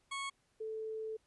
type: tone pair in turn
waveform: 20% pulse / sine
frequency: 1102 / 439 Hz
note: C#6 / A4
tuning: -11 / -4 cents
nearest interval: octave + major third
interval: 1593 cents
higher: first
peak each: -33 / -38 dBFS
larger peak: first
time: 0.11-0.3 / 0.6-1.17 s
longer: second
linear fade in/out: 10 ms
effects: pink hiss -75 dBFS RMS until 1.26 s + resampled to 24000 Hz